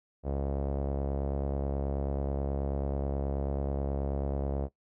sawtooth tone with low-pass filter, 69.3 Hz, C#2, in tune, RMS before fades -32 dBFS, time 0.23-4.69 s, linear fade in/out 50 ms, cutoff 600 Hz, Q 2.4, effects noise-tail reverb RT60 0.1 s tail -18 dB re dry

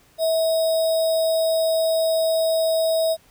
sine tone with sample-and-hold, 648 Hz, E5, 30 cents flat, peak -17 dBFS, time 0.18-3.17 s, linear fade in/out 50 ms, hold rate 4410 Hz, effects pink hiss -56 dBFS RMS until 3.3 s

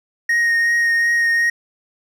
triangle tone with vibrato, 1864.7 Hz, A#6, in tune, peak -12 dBFS, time 0.29-1.5 s, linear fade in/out 5 ms, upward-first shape triangle, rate 2.7 Hz, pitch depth 15 cents each way, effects none

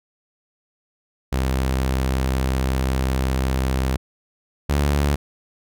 sawtooth tone pair in turn, 65.41 / 71.83 Hz, C2 / D2, 0 / -38 cents, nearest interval major second, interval 162 cents, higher second, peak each -15 / -13 dBFS, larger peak second, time 1.32-3.97 / 4.69-5.16 s, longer first, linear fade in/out 10 ms, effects none

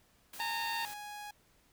white noise, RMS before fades -48 dBFS, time 0.33-0.94 s, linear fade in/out 5 ms
sawtooth tone, 830.6 Hz, G#5, in tune, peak -39 dBFS, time 0.39-1.31 s, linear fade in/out 5 ms
harmonic tone, 916 Hz, A#5, 31 cents flat, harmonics 1 / 2 / 3 / 4 / 5, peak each -37 / -40 / -42 / -43 / -44 dBFS, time 0.4-0.85 s, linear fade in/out 0 ms
effects pink hiss -68 dBFS RMS until 1.72 s

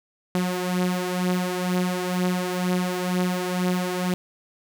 sawtooth beating tone pair, 180.5 / 182.6 Hz, F#3 / F#3, -43 / -23 cents, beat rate 2.1 Hz, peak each -20 / -24 dBFS, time 0.35-4.14 s, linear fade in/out 0 ms, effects none

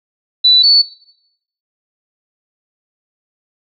sine tone pair in turn, 3973 / 4460 Hz, B7 / C#8, +10 / +10 cents, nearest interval major second, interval 200 cents, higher second, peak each -6 dBFS, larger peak neither, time 0.44-0.63 / 0.63-0.82 s, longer neither, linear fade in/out 10 ms, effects noise-tail reverb RT60 0.8 s tail -18 dB re dry

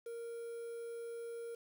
triangle tone with quantisation, 466.2 Hz, A#4, in tune, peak -40 dBFS, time 0.06-1.55 s, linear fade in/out 5 ms, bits 10, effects none

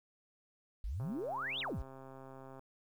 sine exponential two-way sweep, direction up then down, 43.59 to 3900 to 43.59 Hz, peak -36 dBFS, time 0.84-1.82 s, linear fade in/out 0 ms, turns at 1.6 s
click train, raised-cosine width 1 ms, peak -38 dBFS, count 213, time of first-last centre 1-2.594 s, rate 133 Hz
effects 11-bit

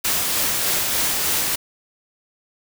white noise with tremolo, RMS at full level -20 dBFS, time 0.04-1.56 s, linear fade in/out 10 ms, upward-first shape sine, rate 3.3 Hz, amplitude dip 25%, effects none

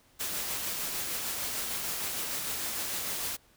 white noise with tremolo, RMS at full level -33 dBFS, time 0.19-3.37 s, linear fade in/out 20 ms, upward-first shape sine, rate 6.6 Hz, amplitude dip 25%, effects pink hiss -63 dBFS RMS until 3.56 s

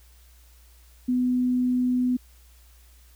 sine tone, 250 Hz, B3, 21 cents sharp, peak -20 dBFS, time 1.08-2.17 s, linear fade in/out 10 ms, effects added 60 Hz sine -51 dBFS peak until 3.15 s + white hiss -59 dBFS RMS until 3.15 s

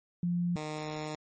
sine / 10% pulse tone pair in turn, 174.61 / 153.31 Hz, F3 / D#3, 0 / -25 cents, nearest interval major second, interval 225 cents, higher first, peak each -27 dBFS, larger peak neither, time 0.23-0.56 / 0.56-1.15 s, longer second, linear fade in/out 2 ms, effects MP3 32 kbps

